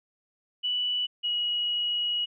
sine tone pair in turn, 2960 / 2907 Hz, F#7 / F#7, 0 / -31 cents, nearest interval unison, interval 31 cents, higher first, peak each -25 dBFS, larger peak neither, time 0.63-1.07 / 1.23-2.26 s, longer second, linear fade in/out 20 ms, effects none

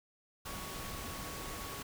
sine tone in noise, 1115 Hz, C#6, 10 cents sharp, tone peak -49 dBFS, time 0.45-1.83 s, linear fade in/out 10 ms, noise pink, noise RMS -43 dBFS, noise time 0.45-1.83 s, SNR -9 dB, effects none

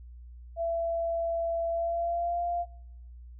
sine tone with pitch glide, 670 to 694.8 Hz, E5 to F5, +28 to -9 cents, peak -27 dBFS, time 0.56-2.66 s, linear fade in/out 50 ms, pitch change +63 cents, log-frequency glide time 1.69-2.41 s, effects noise-tail reverb RT60 1.0 s tail -25 dB re dry + added 60 Hz sine -44 dBFS peak until 3.39 s

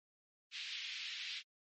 pink band-pass noise, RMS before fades -45 dBFS, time 0.51-1.43 s, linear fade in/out 50 ms, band 2400 to 4300 Hz, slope 24 dB/octave, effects MP3 32 kbps

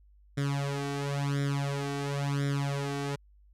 sawtooth tone with flanger, 140.9 Hz, C#3, 29 cents sharp, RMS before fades -31 dBFS, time 0.37-3.16 s, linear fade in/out 10 ms, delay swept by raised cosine 0.55 to 2.65 ms, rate 0.96 Hz, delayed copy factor +0.95, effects added 50 Hz sine -56 dBFS peak until 3.53 s + low-pass 9000 Hz 12 dB/octave

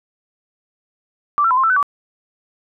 sine tone with pitch steps, 1168 / 1346 / 1007 / 1058 / 1329 / 1508 / 1148 Hz, D6 / E6 / B5 / C6 / E6 / F#6 / D6, -10 / +36 / +33 / +19 / +14 / +32 / -40 cents, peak -12 dBFS, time 1.38-1.828 s, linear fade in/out 0 ms, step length 64 ms, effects none

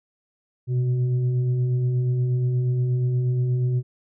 sine tone with frequency modulation, 126.2 Hz, B2, 38 cents sharp, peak -19 dBFS, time 0.67-3.83 s, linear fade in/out 50 ms, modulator 244 Hz, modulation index 0.34, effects none

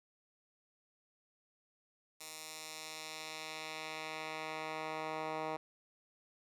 10% pulse tone with band-pass filter sweep, 157 Hz, D#3, 16 cents sharp, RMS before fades -43 dBFS, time 2.2-5.57 s, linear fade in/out 10 ms, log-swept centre 8400 to 960 Hz, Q 0.78, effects none

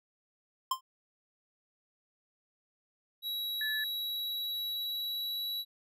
square tone with exponential decay, 1046.5 Hz, C6, in tune, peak -25 dBFS, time 0.71-0.81 s, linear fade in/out 5 ms, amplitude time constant 21 ms
square tone with pitch glide, 3881 to 3917 Hz, B7 to B7, -31 to -15 cents, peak -34 dBFS, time 3.22-5.65 s, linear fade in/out 50 ms, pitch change +16 cents, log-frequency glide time 3.73-5.45 s
sine tone, 1734 Hz, A6, 26 cents flat, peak -33 dBFS, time 3.61-3.84 s, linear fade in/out 2 ms
effects none

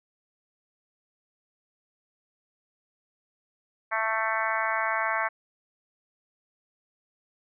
harmonic tone, 221.6 Hz, A3, 13 cents sharp, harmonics 3 / 4 / 5 / 6 / 7 / 8 / 9 / 10, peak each -33 / -32 / -31 / -34 / -32 / -34 / -34 / -36 dBFS, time 3.91-5.29 s, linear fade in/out 20 ms, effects none

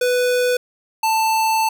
square tone pair in turn, 495.6 / 885.2 Hz, B4 / A5, +6 / +10 cents, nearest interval minor seventh, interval 1004 cents, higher second, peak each -16 dBFS, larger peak neither, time 0.01-0.57 / 1.03-1.69 s, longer second, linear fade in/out 5 ms, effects none

